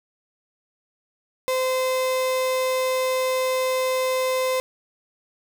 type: tone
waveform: 35% pulse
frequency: 516 Hz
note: C5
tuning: 24 cents flat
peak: -19 dBFS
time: 1.48-4.6 s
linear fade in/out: 0 ms
effects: none